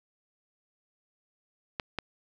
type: clicks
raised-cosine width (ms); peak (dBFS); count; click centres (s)
0.3; -15; 2; 1.798 / 1.987
effects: none